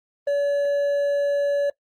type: tone with hard clipping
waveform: triangle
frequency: 570 Hz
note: C#5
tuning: 48 cents sharp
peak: -20 dBFS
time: 0.27-1.7 s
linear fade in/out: 5 ms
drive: 7 dB
effects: noise-tail reverb RT60 0.1 s tail -21 dB re dry + Opus 24 kbps